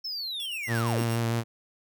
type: linear sweep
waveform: triangle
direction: down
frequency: 5360 to 178.7 Hz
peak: -30 dBFS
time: 0.04-1.03 s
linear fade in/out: 10 ms
type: tone with tremolo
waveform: 10% pulse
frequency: 2777 Hz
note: F7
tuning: 10 cents flat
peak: -31 dBFS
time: 0.4-1.2 s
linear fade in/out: 0 ms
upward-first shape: square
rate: 8.6 Hz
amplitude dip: 65%
type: tone with vibrato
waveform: sawtooth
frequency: 115.9 Hz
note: A#2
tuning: 10 cents flat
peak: -21 dBFS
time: 0.67-1.44 s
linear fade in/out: 50 ms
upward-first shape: sine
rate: 6.2 Hz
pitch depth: 20 cents each way
effects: none